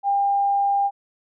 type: tone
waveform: sine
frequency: 800 Hz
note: G5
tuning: 35 cents sharp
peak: -17 dBFS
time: 0.03-0.91 s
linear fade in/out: 50 ms
effects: none